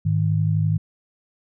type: tone pair together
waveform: sine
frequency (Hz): 104.3 / 156.27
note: G#2 / D#3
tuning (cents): +8 / +8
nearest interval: perfect fifth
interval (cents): 700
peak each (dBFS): -20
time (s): 0.05-0.78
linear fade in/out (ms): 10
effects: none